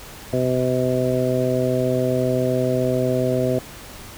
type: harmonic tone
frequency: 127.3 Hz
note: C3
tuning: 47 cents flat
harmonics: 1 / 2 / 3 / 4 / 5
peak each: -24 / -24 / -24 / -24 / -24 dBFS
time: 0.33-3.59 s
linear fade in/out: 2 ms
effects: pink hiss -39 dBFS RMS until 4.17 s